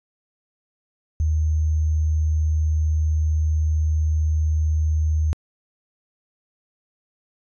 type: tone with sample-and-hold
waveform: sine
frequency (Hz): 77.78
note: D#2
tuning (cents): 0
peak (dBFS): -17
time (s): 1.2-5.33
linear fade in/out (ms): 0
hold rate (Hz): 6300
effects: resampled to 22050 Hz